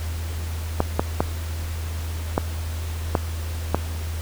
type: clicks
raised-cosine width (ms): 1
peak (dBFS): -4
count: 6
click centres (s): 0.804 / 0.995 / 1.205 / 2.379 / 3.152 / 3.746
effects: added 81 Hz sine -26 dBFS peak until 4.21 s + pink hiss -38 dBFS RMS until 4.21 s